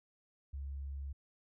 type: tone with vibrato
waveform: sine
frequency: 69.3 Hz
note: C#2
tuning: in tune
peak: -39 dBFS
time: 0.53-1.13 s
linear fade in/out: 10 ms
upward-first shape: sine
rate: 20 Hz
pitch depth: 10 cents each way
effects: none